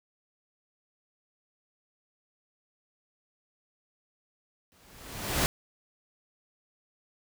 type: noise with exponential growth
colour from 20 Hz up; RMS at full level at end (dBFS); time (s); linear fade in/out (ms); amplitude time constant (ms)
pink; -24; 4.72-5.46; 0; 160
effects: none